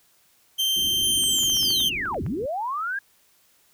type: tone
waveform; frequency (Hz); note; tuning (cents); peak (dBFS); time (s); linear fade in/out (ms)
40% pulse; 3136; G7; 0; -20; 0.58-1.9; 20
type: low-pass noise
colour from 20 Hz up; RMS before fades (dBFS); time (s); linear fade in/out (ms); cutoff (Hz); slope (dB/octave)
white; -39; 0.76-2.46; 5; 390; 96
type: linear two-way sweep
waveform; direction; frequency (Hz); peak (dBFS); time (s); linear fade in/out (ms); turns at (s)
sine; down then up; 10280 to 60.7 to 1657; -25; 1.03-2.99; 5; 2.23
type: clicks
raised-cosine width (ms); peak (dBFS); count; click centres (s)
0.5; -27; 11; 1.237 / 1.386 / 1.434 / 1.499 / 1.569 / 1.63 / 1.705 / 1.804 / 2.056 / 2.144 / 2.264
effects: white hiss -61 dBFS RMS until 3.73 s